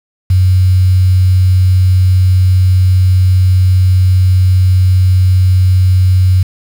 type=tone with quantisation; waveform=sine; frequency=92.5 Hz; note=F#2; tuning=in tune; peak=-5 dBFS; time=0.3-6.43 s; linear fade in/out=5 ms; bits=5; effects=none